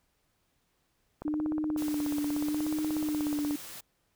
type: click train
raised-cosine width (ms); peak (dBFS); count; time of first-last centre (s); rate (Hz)
1; -25; 39; 1.22-3.509; 16.6
type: tone with vibrato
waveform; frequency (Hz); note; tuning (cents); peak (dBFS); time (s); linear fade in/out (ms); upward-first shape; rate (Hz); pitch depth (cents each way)
sine; 300.5; D4; +40; -28; 1.25-3.56; 5; sine; 0.78; 40
type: noise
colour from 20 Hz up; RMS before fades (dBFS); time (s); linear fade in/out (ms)
white; -44; 1.77-3.81; 10
effects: pink hiss -74 dBFS RMS until 4.15 s